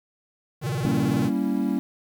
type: tone with vibrato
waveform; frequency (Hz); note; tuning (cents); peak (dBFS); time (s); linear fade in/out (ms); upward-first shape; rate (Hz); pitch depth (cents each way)
square; 135.5; C#3; -39; -25; 0.61-1.31; 50; square; 18; 240
type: chord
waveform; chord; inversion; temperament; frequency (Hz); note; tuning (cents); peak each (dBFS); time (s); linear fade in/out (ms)
triangle; G diminished seventh; none; equal; 196 / 233.1 / 277.2 / 329.6; G3 / Bb3 / Db4 / Fb4; 0 / 0 / 0 / 0; -25 / -25 / -24 / -29; 0.85-1.79; 0
effects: 8-bit